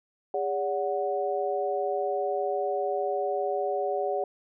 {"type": "tone cluster", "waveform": "sine", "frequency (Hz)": [406.1, 573, 738], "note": ["G#4", "D5", "F#5"], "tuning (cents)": [-39, -43, -5], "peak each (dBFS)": -30, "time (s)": [0.34, 4.24], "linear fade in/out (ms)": 2, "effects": []}